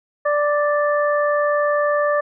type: harmonic tone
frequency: 587.3 Hz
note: D5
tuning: in tune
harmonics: 1 / 2 / 3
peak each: -17 / -22 / -25 dBFS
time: 0.25-2.21 s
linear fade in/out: 10 ms
effects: none